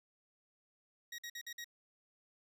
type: tone bursts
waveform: 20% pulse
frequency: 1893 Hz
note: A#6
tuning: 26 cents sharp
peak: -38 dBFS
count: 5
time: 1.12-1.644 s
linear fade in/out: 5 ms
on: 64 ms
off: 51 ms
effects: none